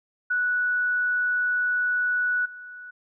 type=tone with level steps; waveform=sine; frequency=1475 Hz; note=F#6; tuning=6 cents flat; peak=-21 / -38 dBFS; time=0.3-2.91 s; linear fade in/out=10 ms; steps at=2.45 s; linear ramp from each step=10 ms; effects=none